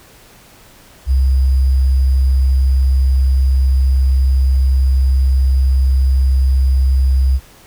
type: tone with sample-and-hold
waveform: sine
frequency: 65.9 Hz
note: C2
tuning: 13 cents sharp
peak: -9 dBFS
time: 1.06-7.4 s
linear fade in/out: 50 ms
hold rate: 4900 Hz
effects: pink hiss -44 dBFS RMS until 7.66 s